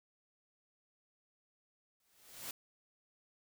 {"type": "noise with exponential growth", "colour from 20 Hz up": "white", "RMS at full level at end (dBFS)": -41, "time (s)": [2, 2.51], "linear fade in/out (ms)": 2, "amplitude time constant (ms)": 110, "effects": []}